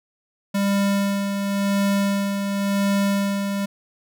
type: tone with tremolo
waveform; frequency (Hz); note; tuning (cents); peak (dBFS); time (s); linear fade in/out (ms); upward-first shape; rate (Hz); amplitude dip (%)
square; 199.2; G3; +28; -18; 0.54-3.66; 10; sine; 0.93; 45
effects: none